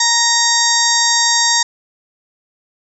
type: harmonic tone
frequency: 932.3 Hz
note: A#5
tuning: in tune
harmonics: 1 / 2 / 4 / 5 / 6 / 7 / 8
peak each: -19 / -19 / -19 / -19 / -19 / -19 / -19 dBFS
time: 0-1.63 s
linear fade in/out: 5 ms
effects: none